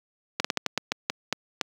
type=slowing click train; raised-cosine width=0.2 ms; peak=-6 dBFS; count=10; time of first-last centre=0.4-1.612 s; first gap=45 ms; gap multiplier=1.26; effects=high-pass 150 Hz 12 dB/octave + 8-bit

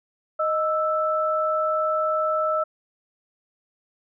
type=tone pair together; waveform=sine; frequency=622.3 / 1318.6 Hz; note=D#5 / E6; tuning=0 / 0 cents; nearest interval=octave + minor second; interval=1300 cents; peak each=-23 dBFS; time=0.39-2.64 s; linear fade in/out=10 ms; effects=none

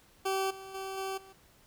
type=tone with level steps; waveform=20% pulse; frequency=385 Hz; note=G4; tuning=31 cents flat; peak=-24 / -39 / -32 / -29 / -47 dBFS; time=0.25-1.33 s; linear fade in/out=10 ms; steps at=0.5 / 0.74 / 0.97 / 1.17 s; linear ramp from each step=10 ms; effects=pink hiss -62 dBFS RMS until 1.66 s

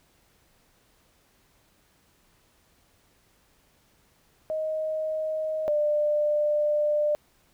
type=tone pair in turn; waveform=sine; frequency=626 / 596.5 Hz; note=D#5 / D5; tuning=+10 / +27 cents; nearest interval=minor second; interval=83 cents; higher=first; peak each=-26 / -21 dBFS; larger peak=second; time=4.5-5.68 / 5.68-7.15 s; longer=second; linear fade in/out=0 ms; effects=pink hiss -64 dBFS RMS until 7.53 s

